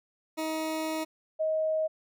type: tone pair in turn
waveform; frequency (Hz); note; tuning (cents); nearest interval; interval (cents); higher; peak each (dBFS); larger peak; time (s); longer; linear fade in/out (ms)
20% pulse / sine; 316.3 / 629.9; D#4 / D#5; +29 / +21; octave; 1192; second; -25; neither; 0.37-1.05 / 1.39-1.88; first; 20
effects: none